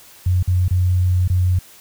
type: tone with dropouts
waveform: sine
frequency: 90.7 Hz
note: F#2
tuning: 34 cents flat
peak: -13 dBFS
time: 0.26-1.59 s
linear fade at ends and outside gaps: 5 ms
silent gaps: 0.428-0.476 / 0.682-0.708 / 1.278-1.299 s
effects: white hiss -45 dBFS RMS until 1.8 s